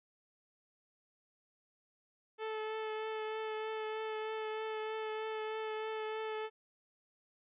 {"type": "tone with vibrato", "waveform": "sawtooth", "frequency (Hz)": 436.1, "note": "A4", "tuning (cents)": -15, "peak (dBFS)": -33, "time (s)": [2.38, 6.5], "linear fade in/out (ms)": 50, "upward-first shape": "triangle", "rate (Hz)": 3.2, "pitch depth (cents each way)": 16, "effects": ["resampled to 8000 Hz"]}